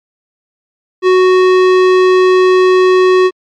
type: tone with tanh clipping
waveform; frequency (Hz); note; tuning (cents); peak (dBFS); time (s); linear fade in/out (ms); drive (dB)
sine; 370; F#4; 0; -7; 1.02-3.31; 50; 18
effects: MP3 64 kbps